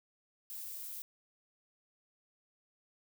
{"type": "noise", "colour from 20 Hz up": "violet", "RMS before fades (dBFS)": -44, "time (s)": [0.5, 1.02], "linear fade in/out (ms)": 0, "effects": []}